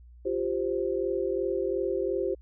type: chord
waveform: sine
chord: F suspended second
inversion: none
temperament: equal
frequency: 349.2 / 392 / 523.3 Hz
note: F4 / G4 / C5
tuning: 0 / 0 / 0 cents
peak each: -31 / -29 / -31 dBFS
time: 0.25-2.35 s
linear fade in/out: 10 ms
effects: added 60 Hz sine -48 dBFS peak until 2.41 s